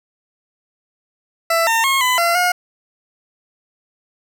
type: tone with pitch steps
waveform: 20% pulse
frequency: 665 / 909 / 1082 / 1005 / 683 / 717 Hz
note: E5 / A#5 / C#6 / B5 / F5 / F5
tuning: +15 / -44 / -42 / +30 / -39 / +45 cents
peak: -9 dBFS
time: 1.5-2.52 s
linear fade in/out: 5 ms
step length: 170 ms
effects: none